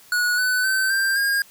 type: tone with pitch steps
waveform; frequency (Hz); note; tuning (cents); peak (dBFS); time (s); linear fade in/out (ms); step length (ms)
square; 1461 / 1499.5 / 1539 / 1579.5 / 1621.1; F#6 / F#6 / G6 / G6 / G#6; -22 / +23 / -32 / +13 / -42; -19; 0.12-1.42; 2; 260
effects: white hiss -50 dBFS RMS until 1.5 s